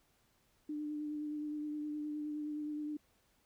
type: tone with vibrato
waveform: sine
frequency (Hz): 299.5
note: D4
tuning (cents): +34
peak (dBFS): -37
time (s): 0.69-2.97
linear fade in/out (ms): 5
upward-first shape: sine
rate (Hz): 9.6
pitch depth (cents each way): 18
effects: pink hiss -73 dBFS RMS until 3.45 s